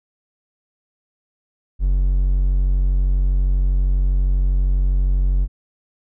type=tone; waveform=triangle; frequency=46.25 Hz; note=F#1; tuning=in tune; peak=-12 dBFS; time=1.79-5.48 s; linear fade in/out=50 ms; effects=none